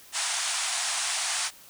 white band-pass noise, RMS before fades -29 dBFS, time 0.12-1.51 s, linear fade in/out 50 ms, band 650 to 9700 Hz, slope 96 dB/octave, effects white hiss -51 dBFS RMS until 1.69 s

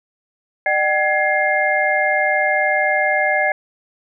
sine tone cluster, 604 / 766 / 1680 / 2113 Hz, D5 / G5 / G#6 / C7, +48 / -40 / +19 / +16 cents, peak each -20 dBFS, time 0.66-3.52 s, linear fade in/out 2 ms, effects none

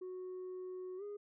sine tone with pitch glide, 368.3 to 411 Hz, F#4 to G#4, -8 to -18 cents, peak -40 dBFS, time 0.01-1.17 s, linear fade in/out 10 ms, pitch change +190 cents, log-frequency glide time 0.97-1.03 s, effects tanh soft clip ceiling -41 dBFS

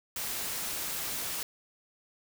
white noise, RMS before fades -35 dBFS, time 0.16-1.43 s, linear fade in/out 2 ms, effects none

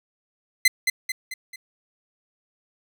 sawtooth tone with echo, 2053 Hz, C7, 33 cents flat, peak -9 dBFS, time 0.65-0.68 s, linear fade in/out 5 ms, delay 220 ms, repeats 4, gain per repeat -6 dB, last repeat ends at 1.56 s, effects none

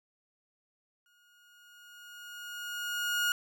30% pulse tone with exponential growth, 1435 Hz, F6, 47 cents sharp, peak -23 dBFS, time 1.06-3.32 s, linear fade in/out 1 ms, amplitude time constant 490 ms, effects none

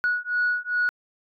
sine beating tone pair, 1461 / 1463.5 Hz, F#6 / F#6, -22 / -19 cents, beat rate 2.5 Hz, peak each -24 dBFS, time 0.04-0.89 s, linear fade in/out 0 ms, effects tanh soft clip ceiling -16 dBFS

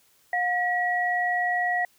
sine tone pair together, 716 / 1920.3 Hz, F5 / B6, +43 / -49 cents, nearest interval octave + perfect fourth, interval 1708 cents, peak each -25 dBFS, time 0.33-1.85 s, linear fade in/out 2 ms, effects white hiss -62 dBFS RMS until 1.98 s

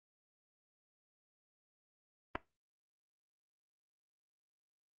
clicks, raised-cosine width 0.5 ms, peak -21 dBFS, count 2, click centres 2.354 / 2.357 s, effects noise-tail reverb RT60 0.2 s tail -18 dB re dry + Opus 24 kbps

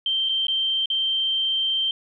sine tone with dropouts, 3136 Hz, G7, in tune, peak -20 dBFS, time 0.06-1.91 s, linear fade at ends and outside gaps 2 ms, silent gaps 0.289-0.293 / 0.469-0.482 / 0.858-0.901 s, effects none

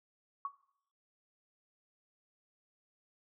sine tone with exponential decay, 1117 Hz, C#6, 13 cents sharp, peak -31 dBFS, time 0.45-0.55 s, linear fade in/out 2 ms, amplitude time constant 20 ms, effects noise-tail reverb RT60 0.7 s tail -18 dB re dry

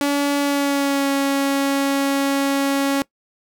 sawtooth tone with pitch glide, 284.7 to 276.8 Hz, C#4 to C#4, +46 to -2 cents, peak -13 dBFS, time 0.01-3.02 s, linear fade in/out 0 ms, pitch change -48 cents, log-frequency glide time 0.4-1.1 s, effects noise-tail reverb RT60 0.1 s tail -21 dB re dry

